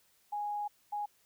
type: tone bursts at uneven times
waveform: sine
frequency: 828 Hz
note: G#5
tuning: 5 cents flat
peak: -33 dBFS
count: 2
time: 0.32-0.68 / 0.92-1.06 s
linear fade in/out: 10 ms
effects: white hiss -69 dBFS RMS until 1.25 s